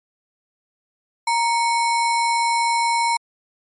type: tone with sample-and-hold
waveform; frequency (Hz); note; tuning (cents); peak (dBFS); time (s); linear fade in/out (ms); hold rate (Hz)
sine; 932.3; A#5; 0; -16; 1.27-3.17; 5; 3150
effects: MP3 48 kbps